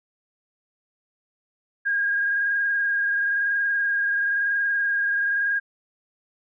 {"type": "tone with frequency modulation", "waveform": "sine", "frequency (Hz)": 1626, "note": "G#6", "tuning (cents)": -37, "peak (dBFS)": -20, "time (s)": [1.85, 5.6], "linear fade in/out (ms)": 20, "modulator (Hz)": 21, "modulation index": 1.2, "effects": []}